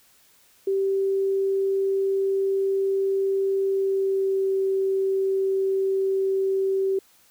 sine tone with pitch glide, 389.2 to 385.8 Hz, G4 to G4, -12 to -28 cents, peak -20 dBFS, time 0.67-6.99 s, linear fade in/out 5 ms, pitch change -16 cents, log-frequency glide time 3.64-4.5 s, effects white hiss -58 dBFS RMS until 7.3 s

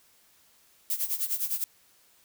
violet noise with tremolo, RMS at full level -27 dBFS, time 0.9-1.64 s, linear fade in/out 0 ms, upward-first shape sine, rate 9.8 Hz, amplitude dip 80%, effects white hiss -62 dBFS RMS until 2.24 s

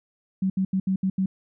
sine tone bursts at uneven times, 190 Hz, F#3, 46 cents sharp, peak -20 dBFS, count 6, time 0.42-0.5 / 0.57-0.65 / 0.73-0.8 / 0.87-0.96 / 1.03-1.1 / 1.18-1.26 s, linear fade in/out 5 ms, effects none

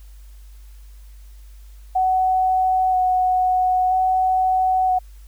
sine tone with vibrato, 743 Hz, F#5, 7 cents sharp, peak -15 dBFS, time 1.95-4.99 s, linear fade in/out 10 ms, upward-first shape square, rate 0.51 Hz, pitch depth 11 cents each way, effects added 50 Hz sine -39 dBFS peak until 5.27 s + white hiss -57 dBFS RMS until 5.27 s

